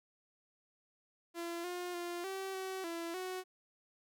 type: tone with pitch steps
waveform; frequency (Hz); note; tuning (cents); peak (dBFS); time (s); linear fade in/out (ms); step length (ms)
sawtooth; 340.5 / 356.2 / 348.3 / 384.6 / 379.1 / 336 / 370.2; F4 / F4 / F4 / G4 / F#4 / E4 / F#4; -44 / +34 / -5 / -33 / +42 / +33 / +1; -35; 1.34-3.44; 50; 300
effects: none